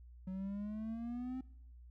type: exponential sweep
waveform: triangle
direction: up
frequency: 185 to 261.6 Hz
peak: -37 dBFS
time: 0.27-1.41 s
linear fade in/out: 5 ms
effects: noise-tail reverb RT60 0.7 s tail -20 dB re dry + added 60 Hz sine -53 dBFS peak until 1.9 s